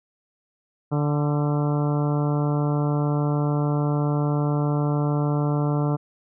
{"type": "harmonic tone with a mistuned harmonic", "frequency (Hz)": 146.83, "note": "D3", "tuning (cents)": 0, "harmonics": [1, 2, 3, 4, 5, 6, 7, 8, 9], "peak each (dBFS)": [-21, -27, -31, -33, -35, -37, -38, -39, -40], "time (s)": [0.91, 5.97], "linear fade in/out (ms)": 20, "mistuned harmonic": 9, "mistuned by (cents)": 29, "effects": []}